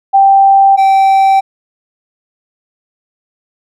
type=tone pair in turn; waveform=sine / triangle; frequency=784 / 776.3 Hz; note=G5 / G5; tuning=0 / -17 cents; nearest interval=unison; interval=17 cents; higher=first; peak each=-3 dBFS; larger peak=neither; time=0.13-0.77 / 0.77-1.41 s; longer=neither; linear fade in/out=20 ms; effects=none